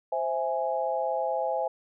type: chord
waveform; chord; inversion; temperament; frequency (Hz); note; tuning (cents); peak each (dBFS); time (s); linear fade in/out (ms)
sine; C augmented; none; equal; 523.3 / 659.3 / 830.6; C5 / E5 / G#5; 0 / 0 / 0; -30; 0.12-1.68; 5
effects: none